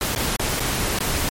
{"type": "noise with dropouts", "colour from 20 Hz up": "pink", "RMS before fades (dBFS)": -23, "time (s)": [0.01, 1.29], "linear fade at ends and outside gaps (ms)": 1, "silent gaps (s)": [[0.15, 0.16], [0.364, 0.395], [0.597, 0.603], [0.988, 1.005]], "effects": ["MP3 64 kbps"]}